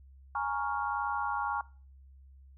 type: chord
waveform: sine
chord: Bb minor seventh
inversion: third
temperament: equal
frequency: 830.6 / 932.3 / 1108.7 / 1396.9 Hz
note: Ab5 / Bb5 / Db6 / F6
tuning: 0 / 0 / 0 / 0 cents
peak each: -34 / -36 / -35 / -37 dBFS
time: 0.35-1.61 s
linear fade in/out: 2 ms
effects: noise-tail reverb RT60 0.4 s tail -22 dB re dry + added 67 Hz sine -52 dBFS peak until 2.57 s